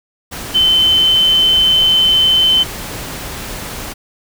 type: tone in noise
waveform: sine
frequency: 3067 Hz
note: G7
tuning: 38 cents flat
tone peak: -8 dBFS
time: 0.54-2.64 s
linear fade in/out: 20 ms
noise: pink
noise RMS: -26 dBFS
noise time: 0.31-3.94 s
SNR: +15 dB
effects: none